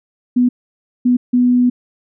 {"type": "tone bursts at uneven times", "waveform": "sine", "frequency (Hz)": 246.9, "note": "B3", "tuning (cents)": 0, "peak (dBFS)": -9, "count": 3, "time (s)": [[0.36, 0.49], [1.05, 1.17], [1.33, 1.7]], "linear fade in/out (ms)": 10, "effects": []}